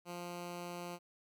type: tone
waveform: 10% pulse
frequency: 175 Hz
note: F3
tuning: 4 cents sharp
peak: -34 dBFS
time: 0.05-0.99 s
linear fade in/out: 50 ms
effects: none